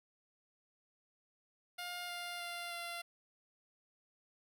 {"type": "tone with pitch steps", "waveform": "10% pulse", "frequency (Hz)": [708, 701.9, 695.8, 689.8], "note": ["F5", "F5", "F5", "F5"], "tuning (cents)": [23, 9, -7, -22], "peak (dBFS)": -33, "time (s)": [1.78, 3.02], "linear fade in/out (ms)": 10, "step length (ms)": 310, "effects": []}